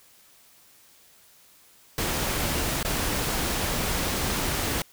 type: noise with dropouts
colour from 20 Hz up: pink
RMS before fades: -27 dBFS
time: 1.98-4.82 s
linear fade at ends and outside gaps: 2 ms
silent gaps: 2.829-2.848 s
effects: white hiss -56 dBFS RMS until 4.92 s